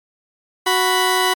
15% pulse tone pair together, 370 / 987.8 Hz, F#4 / B5, 0 / 0 cents, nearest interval octave + perfect fourth, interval 1700 cents, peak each -11 dBFS, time 0.66-1.34 s, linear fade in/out 10 ms, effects MP3 96 kbps

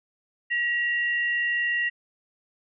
sine tone pair together, 1913 / 2772 Hz, A#6 / F7, +44 / -14 cents, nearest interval tritone, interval 642 cents, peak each -23 / -31 dBFS, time 0.5-1.9 s, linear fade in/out 20 ms, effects none

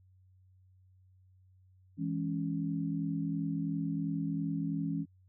sine chord, C# minor, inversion first, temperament equal, 164.81 / 207.7 / 277.2 Hz, E3 / G#3 / C#4, 0 / 0 / 0 cents, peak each -34 / -39 / -35 dBFS, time 1.97-5.06 s, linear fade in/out 50 ms, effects added 93 Hz sine -60 dBFS peak until 5.28 s

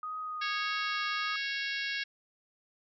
sine tone with vibrato, 1244.5 Hz, D#6, in tune, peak -35 dBFS, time 0.03-1.36 s, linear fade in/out 2 ms, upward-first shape triangle, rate 1.7 Hz, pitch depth 17 cents each way
harmonic tone, 551 Hz, C#5, 11 cents flat, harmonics 3 / 4 / 5 / 6 / 7 / 8 / 9 / 10, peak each -36 / -38 / -40 / -42 / -43 / -44 / -45 / -46 dBFS, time 0.41-2.04 s, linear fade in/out 10 ms
effects none

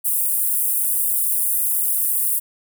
pink high-pass noise, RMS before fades -20 dBFS, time 0.04-2.4 s, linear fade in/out 20 ms, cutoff 9300 Hz, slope 48 dB/octave, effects none

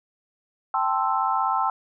sine chord, A minor seventh, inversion third, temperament equal, 784 / 880 / 1046.5 / 1318.5 Hz, G5 / A5 / C6 / E6, 0 / 0 / 0 / 0 cents, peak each -26 dBFS, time 0.74-1.7 s, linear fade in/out 2 ms, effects none

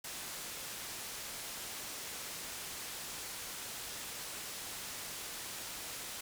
white low-pass noise, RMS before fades -44 dBFS, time 0.04-6.21 s, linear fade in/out 5 ms, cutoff 11000 Hz, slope 12 dB/octave, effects none

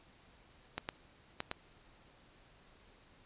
clicks, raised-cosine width 0.3 ms, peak -20 dBFS, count 4, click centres 0.78 / 0.889 / 1.404 / 1.514 s, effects pink hiss -63 dBFS RMS until 3.25 s + resampled to 8000 Hz

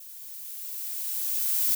violet noise with level ramp, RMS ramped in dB -45 to -23 dBFS, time 0-1.75 s, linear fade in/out 5 ms, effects none

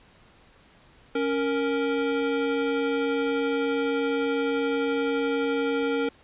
square tone pair together, 277.2 / 465.9 Hz, C#4 / A#4, 0 / -1 cents, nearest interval major sixth, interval 899 cents, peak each -28 / -26 dBFS, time 1.15-6.09 s, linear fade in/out 5 ms, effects pink hiss -56 dBFS RMS until 6.23 s + resampled to 8000 Hz

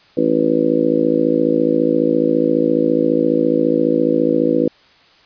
harmonic tone, 54.6 Hz, A1, 13 cents flat, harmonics 3 / 4 / 5 / 6 / 7 / 8 / 9 / 10, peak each -27 / -24 / -18 / -18 / -24 / -29 / -17 / -28 dBFS, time 0.17-4.68 s, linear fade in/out 5 ms, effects white hiss -50 dBFS RMS until 5.25 s + resampled to 11025 Hz

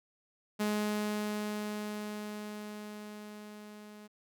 sawtooth tone with level ramp, 210.1 Hz, G#3, 20 cents sharp, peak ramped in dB -25 to -45 dBFS, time 0.59-4.08 s, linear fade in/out 20 ms, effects none

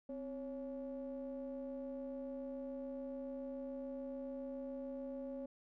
triangle ring-modulated tone, 146.83 Hz, D3, in tune, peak -37 dBFS, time 0.09-5.46 s, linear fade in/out 5 ms, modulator 407 Hz, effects none

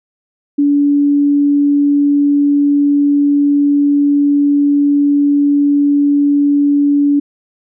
sine tone, 286.9 Hz, D4, 40 cents flat, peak -8 dBFS, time 0.58-7.2 s, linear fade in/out 10 ms, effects none

